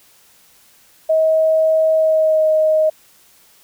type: tone with pitch glide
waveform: sine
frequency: 636 to 625.1 Hz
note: D#5 to D#5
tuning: +38 to +8 cents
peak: -11 dBFS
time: 1.09-2.9 s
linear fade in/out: 10 ms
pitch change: -30 cents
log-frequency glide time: 1.94-2.49 s
effects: white hiss -51 dBFS RMS until 3.63 s